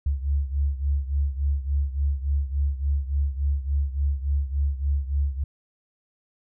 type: beating tone pair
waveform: sine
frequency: 69.4 / 72.9 Hz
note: C#2 / D2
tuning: +3 / -12 cents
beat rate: 3.5 Hz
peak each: -23 / -27 dBFS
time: 0.06-5.44 s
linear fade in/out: 5 ms
effects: none